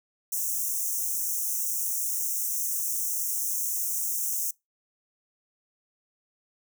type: high-pass noise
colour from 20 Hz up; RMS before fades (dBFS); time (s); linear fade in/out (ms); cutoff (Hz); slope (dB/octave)
white; -29; 0.32-4.51; 5; 5700; 96
effects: noise-tail reverb RT60 0.2 s tail -25 dB re dry